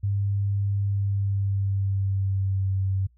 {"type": "tone with pitch glide", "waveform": "sine", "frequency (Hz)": [100, 96.04], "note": ["G2", "G2"], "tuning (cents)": [35, -35], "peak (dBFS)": -22, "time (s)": [0.03, 3.07], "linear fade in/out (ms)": 10, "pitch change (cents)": -70, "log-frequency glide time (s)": [0.87, 2.74], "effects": ["noise-tail reverb RT60 0.1 s tail -22 dB re dry", "added 60 Hz sine -56 dBFS peak until 3.17 s"]}